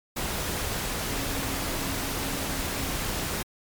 sine tone in noise, 273.3 Hz, C#4, 24 cents flat, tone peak -38 dBFS, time 1.07-2.92 s, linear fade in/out 10 ms, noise pink, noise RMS -30 dBFS, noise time 0.16-3.43 s, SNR -11 dB, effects MP3 96 kbps

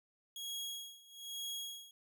sawtooth tone with tremolo, 3308 Hz, G#7, 8 cents flat, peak -36 dBFS, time 0.36-1.91 s, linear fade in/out 2 ms, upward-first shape sine, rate 1.1 Hz, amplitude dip 90%, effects none

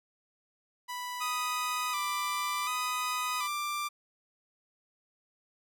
sawtooth tone with pitch glide, 987.8 to 998.7 Hz, B5 to B5, 0 to +19 cents, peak -32 dBFS, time 0.88-3.48 s, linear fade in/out 20 ms, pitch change +19 cents, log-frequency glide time 1.41-2.61 s
sawtooth tone with vibrato, 1214 Hz, D#6, 43 cents flat, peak -28 dBFS, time 1.2-3.89 s, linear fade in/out 20 ms, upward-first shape square, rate 0.68 Hz, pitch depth 47 cents each way
effects none

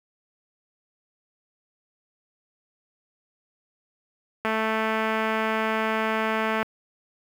click train, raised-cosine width 0.5 ms, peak -11 dBFS, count 480, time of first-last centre 4.45-6.627 s, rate 220 Hz, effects high-pass 60 Hz 12 dB/octave + 7-bit

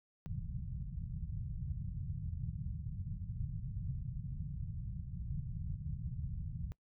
white low-pass noise, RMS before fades -41 dBFS, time 0.26-6.72 s, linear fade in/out 0 ms, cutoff 160 Hz, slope 48 dB/octave, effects noise-tail reverb RT60 0.1 s tail -22 dB re dry

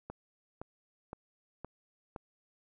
click train, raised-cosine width 1 ms, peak -27 dBFS, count 5, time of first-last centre 0.1-2.162 s, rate 1.94 Hz, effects none

